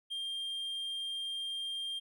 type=tone; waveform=triangle; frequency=3196 Hz; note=G7; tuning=33 cents sharp; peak=-34 dBFS; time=0.1-2 s; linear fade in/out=20 ms; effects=none